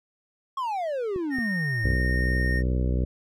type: exponential sweep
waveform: triangle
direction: down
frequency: 1108.7 to 88.7 Hz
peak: -24 dBFS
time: 0.57-1.94 s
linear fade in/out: 5 ms
type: clicks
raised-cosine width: 3 ms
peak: -23 dBFS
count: 2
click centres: 1.161 / 1.386 s
type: tone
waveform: triangle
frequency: 1841 Hz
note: A#6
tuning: 22 cents flat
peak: -26 dBFS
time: 1.3-2.63 s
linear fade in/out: 50 ms
type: harmonic tone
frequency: 62.7 Hz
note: B1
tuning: 27 cents sharp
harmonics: 1 / 2 / 3 / 4 / 5 / 6 / 7 / 8 / 9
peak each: -23 / -29 / -33 / -35 / -37 / -39 / -40 / -41 / -42 dBFS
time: 1.84-3.05 s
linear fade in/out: 5 ms
effects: none